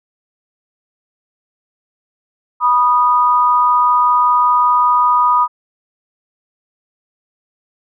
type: tone pair together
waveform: sine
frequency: 980.2 / 1235 Hz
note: B5 / D#6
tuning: -13 / -13 cents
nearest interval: major third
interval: 400 cents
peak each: -12 dBFS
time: 2.6-5.48 s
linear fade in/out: 50 ms
effects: none